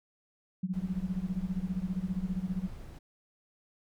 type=tone with tremolo; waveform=sine; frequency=185 Hz; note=F#3; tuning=in tune; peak=-27 dBFS; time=0.63-2.68 s; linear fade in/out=5 ms; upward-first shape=sine; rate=15 Hz; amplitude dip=90%
type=noise; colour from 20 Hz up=brown; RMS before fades=-44 dBFS; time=0.73-2.99 s; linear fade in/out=10 ms
effects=none